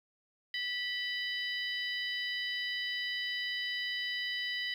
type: harmonic tone with a mistuned harmonic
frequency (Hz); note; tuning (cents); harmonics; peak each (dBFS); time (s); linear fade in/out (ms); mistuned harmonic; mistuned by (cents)
980; B5; -14; 2 / 3 / 4 / 5; -36 / -38 / -42 / -44; 0.54-4.74; 2; 3; +48
effects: 10-bit